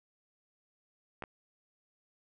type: clicks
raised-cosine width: 0.5 ms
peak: -26 dBFS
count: 2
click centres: 1.223 / 1.238 s
effects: none